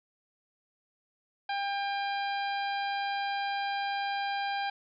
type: harmonic tone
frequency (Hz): 799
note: G5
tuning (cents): +33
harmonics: 1 / 2 / 3 / 4 / 5 / 6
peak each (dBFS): -31 / -37 / -41 / -43 / -45 / -47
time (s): 1.49-4.7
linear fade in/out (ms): 5
effects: none